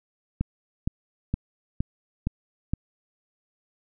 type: click train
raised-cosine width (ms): 5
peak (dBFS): -12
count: 6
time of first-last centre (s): 0.41-2.736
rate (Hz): 2.15
effects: none